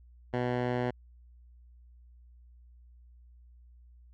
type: tone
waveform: 10% pulse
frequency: 123.5 Hz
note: B2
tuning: in tune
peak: -20 dBFS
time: 0.33-0.91 s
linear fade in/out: 10 ms
effects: added 60 Hz sine -53 dBFS peak until 4.13 s + low-pass 2000 Hz 12 dB/octave